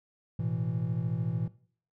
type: chord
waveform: triangle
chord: A suspended second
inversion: none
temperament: equal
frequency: 110 / 123.47 / 164.81 Hz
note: A2 / B2 / E3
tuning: 0 / 0 / 0 cents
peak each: -31 dBFS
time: 0.39-1.48 s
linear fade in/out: 5 ms
effects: noise-tail reverb RT60 0.5 s tail -18 dB re dry